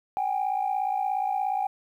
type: tone pair together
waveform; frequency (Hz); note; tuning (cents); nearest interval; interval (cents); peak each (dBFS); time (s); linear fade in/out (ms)
sine; 761 / 818; F#5 / G#5; +48 / -26; minor second; 126; -26; 0.17-1.67; 0
effects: tanh soft clip ceiling -19 dBFS + 10-bit